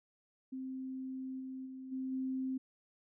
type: tone with level steps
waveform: sine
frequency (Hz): 261.6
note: C4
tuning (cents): 0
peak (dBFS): -39 / -41 / -44 / -36 / -34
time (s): 0.52-2.58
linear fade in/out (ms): 10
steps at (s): 1.39 / 1.65 / 1.91 / 2.11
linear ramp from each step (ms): 20
effects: none